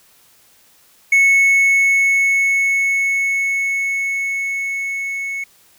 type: tone with level ramp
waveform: triangle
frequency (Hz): 2203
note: C#7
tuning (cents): -11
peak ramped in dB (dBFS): -7 to -20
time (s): 1.12-5.44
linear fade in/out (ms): 5
effects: white hiss -52 dBFS RMS until 5.78 s